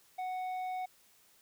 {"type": "tone with tanh clipping", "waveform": "sine", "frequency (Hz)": 740, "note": "F#5", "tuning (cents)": 0, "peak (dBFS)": -36, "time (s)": [0.18, 0.86], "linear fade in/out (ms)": 10, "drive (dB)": 7, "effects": ["white hiss -65 dBFS RMS until 1.41 s"]}